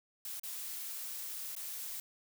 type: noise with dropouts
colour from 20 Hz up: blue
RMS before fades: -42 dBFS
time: 0.25-2 s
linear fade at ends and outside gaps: 2 ms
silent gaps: 0.397-0.434 / 1.552-1.564 s
effects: none